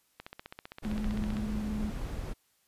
click train, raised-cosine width 0.3 ms, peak -26 dBFS, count 19, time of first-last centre 0.2-1.369 s, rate 15.4 Hz
brown noise, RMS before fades -36 dBFS, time 0.82-2.34 s, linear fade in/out 20 ms
sine tone with vibrato, 211.8 Hz, G#3, 34 cents sharp, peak -32 dBFS, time 0.85-1.9 s, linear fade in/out 2 ms, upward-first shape square, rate 19 Hz, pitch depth 36 cents each way
effects white hiss -71 dBFS RMS until 2.67 s + resampled to 32000 Hz

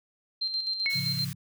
sine tone with tremolo, 4151 Hz, C8, 15 cents flat, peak -26 dBFS, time 0.41-1.25 s, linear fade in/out 10 ms, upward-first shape square, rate 7.7 Hz, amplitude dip 50%
sine tone with exponential decay, 2201 Hz, C#7, 13 cents flat, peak -23 dBFS, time 0.86-1.29 s, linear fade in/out 0 ms, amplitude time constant 92 ms
white high-pass noise, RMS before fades -43 dBFS, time 0.9-1.33 s, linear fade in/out 0 ms, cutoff 1100 Hz, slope 24 dB/octave
sine chord, A augmented, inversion none, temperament equal, 110 / 138.59 / 174.61 Hz, A2 / C#3 / E#3, 0 / 0 / 0 cents, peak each -38 / -33 / -36 dBFS, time 0.93-1.35 s, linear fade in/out 50 ms
effects none

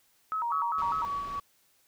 sine tone with vibrato, 1100 Hz, C#6, 14 cents flat, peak -28 dBFS, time 0.32-1.05 s, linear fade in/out 0 ms, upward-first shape square, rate 5 Hz, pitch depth 270 cents each way
sine tone with tremolo, 1132 Hz, C#6, 36 cents sharp, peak -29 dBFS, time 0.5-1.4 s, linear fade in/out 10 ms, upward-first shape sine, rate 3.5 Hz, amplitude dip 50%
pink low-pass noise, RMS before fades -47 dBFS, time 0.78-1.4 s, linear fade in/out 2 ms, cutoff 4200 Hz, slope 12 dB/octave
effects white hiss -67 dBFS RMS until 1.87 s

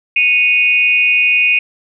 sine tone with amplitude modulation, 2489 Hz, D#7, in tune, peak -5 dBFS, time 0.16-1.59 s, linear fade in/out 5 ms, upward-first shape sine, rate 288 Hz, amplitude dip 85%, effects none

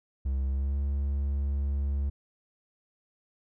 triangle tone with pitch glide, 66.9 to 69.94 Hz, C2 to C#2, +39 to +16 cents, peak -24 dBFS, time 0.25-2.1 s, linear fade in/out 10 ms, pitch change +77 cents, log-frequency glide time 0.48-0.77 s, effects none

